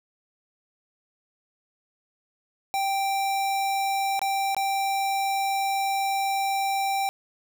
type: tone with dropouts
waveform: square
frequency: 784 Hz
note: G5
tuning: in tune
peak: -24 dBFS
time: 2.74-7.09 s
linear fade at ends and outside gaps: 0 ms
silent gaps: 4.193-4.216 / 4.547-4.566 s
effects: none